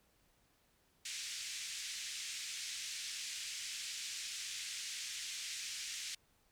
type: band-pass noise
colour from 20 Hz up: white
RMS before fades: -44 dBFS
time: 1.05-6.15 s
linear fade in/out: 5 ms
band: 2000 to 7500 Hz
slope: 24 dB/octave
effects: pink hiss -73 dBFS RMS until 6.51 s